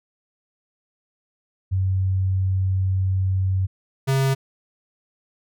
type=tone pair in turn; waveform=sine / square; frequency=94.6 / 134.75 Hz; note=F#2 / C#3; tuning=+39 / -49 cents; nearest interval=tritone; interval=612 cents; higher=second; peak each=-18 dBFS; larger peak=neither; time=1.71-3.67 / 4.07-4.35 s; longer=first; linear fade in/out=20 ms; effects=none